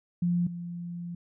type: tone pair in turn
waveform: sine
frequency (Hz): 174.61 / 173.1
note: F3 / F3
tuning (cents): 0 / -15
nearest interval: unison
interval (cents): 15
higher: first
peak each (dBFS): -23 / -34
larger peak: first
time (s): 0.22-0.47 / 0.47-1.15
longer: second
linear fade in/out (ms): 5
effects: none